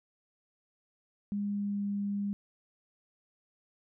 sine tone with pitch glide, 203.5 to 201.9 Hz, G#3 to G#3, -35 to -49 cents, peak -30 dBFS, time 1.32-2.33 s, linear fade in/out 0 ms, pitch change -14 cents, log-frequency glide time 1.47-1.87 s, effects none

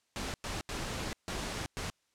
pink noise bursts at uneven times, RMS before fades -37 dBFS, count 5, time 0.16-0.34 / 0.44-0.61 / 0.69-1.13 / 1.28-1.66 / 1.77-1.9 s, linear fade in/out 0 ms, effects white hiss -75 dBFS RMS until 2.14 s + low-pass 8000 Hz 12 dB/octave

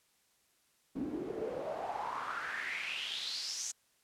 pink noise with band-pass filter sweep, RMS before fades -39 dBFS, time 0.95-3.72 s, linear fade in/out 10 ms, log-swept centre 250 to 6800 Hz, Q 5.5, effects white hiss -72 dBFS RMS until 4.03 s + low-pass 12000 Hz 12 dB/octave

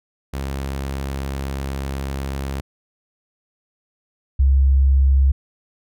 sawtooth / sine tone pair in turn, 68.1 / 67.59 Hz, C#2 / C#2, -30 / -43 cents, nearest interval unison, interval 13 cents, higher first, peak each -20 / -11 dBFS, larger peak second, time 0.33-2.61 / 4.39-5.32 s, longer first, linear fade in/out 10 ms, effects none

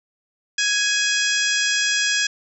harmonic tone with a mistuned harmonic, 830.6 Hz, G#5, in tune, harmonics 2 / 3 / 4 / 5 / 6 / 7 / 8 / 9, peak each -22 / -26 / -25 / -35 / -26 / -27 / -31 / -30 dBFS, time 0.58-2.27 s, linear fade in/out 5 ms, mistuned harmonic 3, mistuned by +21 cents, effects none

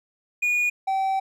triangle tone pair in turn, 2448 / 771.1 Hz, D#7 / G5, -29 / -29 cents, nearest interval octave + minor sixth, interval 2000 cents, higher first, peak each -18 / -19 dBFS, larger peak first, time 0.42-0.7 / 0.87-1.2 s, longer second, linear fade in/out 10 ms, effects none

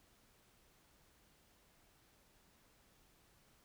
silence, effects pink hiss -70 dBFS RMS until 3.64 s

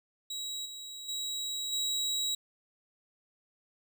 30% pulse tone with level steps, 3861 Hz, B7, 40 cents flat, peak -33 / -39 / -31 / -27 dBFS, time 0.3-2.35 s, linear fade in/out 5 ms, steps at 0.65 / 1.08 / 1.72 s, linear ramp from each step 10 ms, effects none

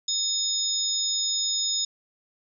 sine tone cluster, 3663 / 5120 / 6810 Hz, A#7 / D#8 / G#8, -31 / +49 / +42 cents, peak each -28 dBFS, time 0.08-1.85 s, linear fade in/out 5 ms, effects none

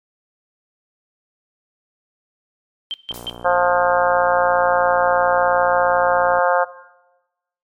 sine tone bursts, 3136 Hz, G7, in tune, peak -22 dBFS, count 3, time 2.91-3.297 s, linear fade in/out 0 ms, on 29 ms, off 150 ms
click train, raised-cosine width 1 ms, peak -20 dBFS, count 196, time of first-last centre 3.11-6.387 s, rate 59.5 Hz
blue noise with exponential decay, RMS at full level -32 dBFS, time 3.14-3.51 s, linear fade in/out 2 ms, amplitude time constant 79 ms
harmonic tone, 177.1 Hz, F3, 24 cents sharp, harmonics 3 / 4 / 5 / 6 / 7 / 8 / 9, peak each -17 / -19 / -21 / -23 / -24 / -25 / -26 dBFS, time 3.44-6.65 s, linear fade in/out 20 ms
effects noise-tail reverb RT60 1.0 s tail -17 dB re dry + MP3 64 kbps

